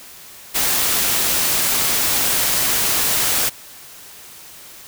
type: noise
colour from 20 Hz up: white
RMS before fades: -18 dBFS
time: 0.54-3.5 s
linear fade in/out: 20 ms
effects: white hiss -40 dBFS RMS until 4.87 s